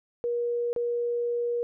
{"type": "tone with dropouts", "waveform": "sine", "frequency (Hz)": 477, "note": "A#4", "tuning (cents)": 40, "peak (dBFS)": -25, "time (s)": [0.24, 1.63], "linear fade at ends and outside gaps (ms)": 0, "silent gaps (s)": [0.73, 0.762], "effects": []}